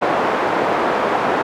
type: band-pass noise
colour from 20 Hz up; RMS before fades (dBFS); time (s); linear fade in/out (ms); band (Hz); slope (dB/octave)
pink; -18; 0.01-1.43; 20; 420 to 1200; 12
effects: none